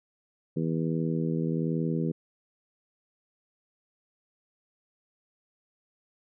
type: harmonic tone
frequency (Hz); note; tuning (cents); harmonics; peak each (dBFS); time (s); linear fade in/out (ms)
81.2; E2; -26; 2 / 3 / 4 / 5 / 6; -28 / -32 / -34 / -36 / -38; 0.56-2.12; 10
effects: none